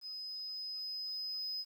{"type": "tone with level ramp", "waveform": "sine", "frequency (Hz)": 5040, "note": "D#8", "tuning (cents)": 21, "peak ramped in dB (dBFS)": [-41, -34], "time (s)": [0.01, 1.65], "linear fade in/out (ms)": 50, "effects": ["tanh soft clip ceiling -35 dBFS", "11-bit"]}